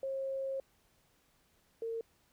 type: tone pair in turn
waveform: sine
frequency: 538 / 455.8 Hz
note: C5 / A#4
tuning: +48 / -39 cents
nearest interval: minor third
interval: 287 cents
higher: first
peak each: -34 / -35 dBFS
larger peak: first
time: 0.03-0.6 / 1.82-2.01 s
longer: first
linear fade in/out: 2 ms
effects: pink hiss -71 dBFS RMS until 2.32 s